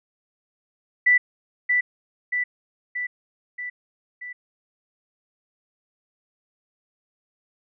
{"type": "tone with echo", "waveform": "sine", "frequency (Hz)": 1975.5, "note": "B6", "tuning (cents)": 0, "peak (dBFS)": -13, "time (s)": [1.06, 1.18], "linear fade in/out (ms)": 10, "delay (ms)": 630, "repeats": 5, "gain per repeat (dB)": -4, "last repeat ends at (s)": 4.33, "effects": []}